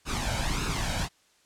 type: noise with flanger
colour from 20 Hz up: pink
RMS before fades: -29 dBFS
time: 0.05-1.09 s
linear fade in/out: 50 ms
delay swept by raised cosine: 0.76 to 1.32 ms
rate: 1.7 Hz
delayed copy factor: +0.65
effects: white hiss -64 dBFS RMS until 1.45 s + low-pass 8000 Hz 12 dB/octave